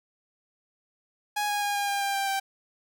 sawtooth tone with pitch steps, 830.6 / 823.4 / 816.3 / 809.3 / 802.3 / 795.4 / 788.5 / 781.7 Hz, G#5 / G#5 / G#5 / G#5 / G5 / G5 / G5 / G5, 0 / -15 / -30 / -45 / +40 / +25 / +10 / -5 cents, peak -22 dBFS, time 1.36-2.4 s, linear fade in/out 10 ms, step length 130 ms, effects none

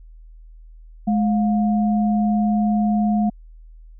sine tone pair together, 211.4 / 710 Hz, G#3 / F5, +31 / +28 cents, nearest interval octave + major sixth, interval 2097 cents, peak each -16 / -25 dBFS, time 1.07-3.3 s, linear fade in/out 10 ms, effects added 40 Hz sine -40 dBFS peak until 3.99 s

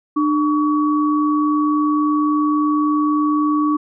sine tone pair together, 300 / 1130.9 Hz, D4 / C#6, +37 / +34 cents, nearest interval octave + major seventh, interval 2297 cents, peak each -15 / -20 dBFS, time 0.16-3.77 s, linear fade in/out 10 ms, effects none

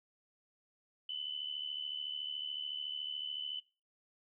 sine tone with amplitude modulation, 3007 Hz, F#7, 27 cents sharp, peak -34 dBFS, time 1.09-3.6 s, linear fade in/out 5 ms, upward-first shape sine, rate 73.8 Hz, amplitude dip 70%, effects noise-tail reverb RT60 0.3 s tail -18 dB re dry

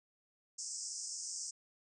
pink band-pass noise, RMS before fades -43 dBFS, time 0.58-1.51 s, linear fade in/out 10 ms, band 5100 to 8500 Hz, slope 96 dB/octave, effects none

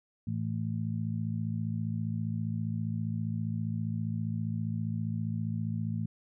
harmonic tone, 55 Hz, A1, in tune, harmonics 2 / 3 / 4, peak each -33 / -35 / -36 dBFS, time 0.27-6.06 s, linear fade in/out 5 ms, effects none

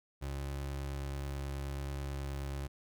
30% pulse tone, 69.3 Hz, C#2, in tune, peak -34 dBFS, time 0.21-2.68 s, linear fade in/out 20 ms, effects none

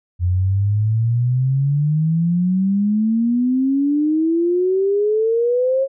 sine exponential sweep, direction up, 87 to 546 Hz, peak -14 dBFS, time 0.19-5.88 s, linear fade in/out 50 ms, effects none

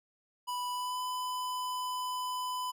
square tone with pitch glide, 987.8 to 1003.3 Hz, B5 to B5, 0 to +27 cents, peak -34 dBFS, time 0.47-2.72 s, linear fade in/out 20 ms, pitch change +27 cents, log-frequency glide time 0.71-1 s, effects none

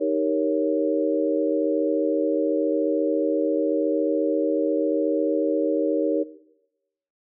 sine chord, Eb dominant seventh, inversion none, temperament equal, 311.1 / 392 / 466.2 / 554.4 Hz, Eb4 / G4 / Bb4 / Db5, 0 / 0 / 0 / 0 cents, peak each -25 / -28 / -25 / -25 dBFS, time 0-6.24 s, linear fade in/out 20 ms, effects noise-tail reverb RT60 0.9 s tail -17 dB re dry

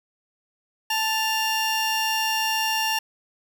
30% pulse tone pair together, 880.1 / 2794 Hz, A5 / F7, 0 / 0 cents, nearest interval octave + minor sixth, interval 2000 cents, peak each -22 dBFS, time 0.9-2.99 s, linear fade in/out 5 ms, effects none

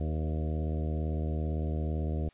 harmonic tone with a mistuned harmonic, 77.78 Hz, D#2, in tune, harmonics 1 / 2 / 3 / 4 / 5 / 6 / 7 / 8 / 9, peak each -30 / -36 / -40 / -42 / -44 / -46 / -47 / -48 / -49 dBFS, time 0-2.29 s, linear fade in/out 5 ms, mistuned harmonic 6, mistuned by +21 cents, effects white hiss -64 dBFS RMS until 2.33 s + resampled to 8000 Hz

